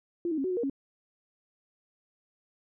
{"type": "tone with pitch steps", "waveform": "sine", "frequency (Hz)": [344.3, 314.5, 271.3, 371.8, 363.7, 471.4, 274.4], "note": ["F4", "D#4", "C#4", "F#4", "F#4", "A#4", "C#4"], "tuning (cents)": [-25, 19, -37, 8, -30, 19, -17], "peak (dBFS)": -27, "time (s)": [0.25, 0.698], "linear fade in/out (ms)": 2, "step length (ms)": 64, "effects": []}